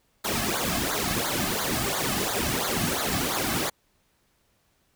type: noise with flanger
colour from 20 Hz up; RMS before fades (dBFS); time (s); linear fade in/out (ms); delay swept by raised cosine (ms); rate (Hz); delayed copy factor
pink; -27; 0.24-3.7; 10; 0.36 to 2.16; 2.9; -0.9
effects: pink hiss -68 dBFS RMS until 4.95 s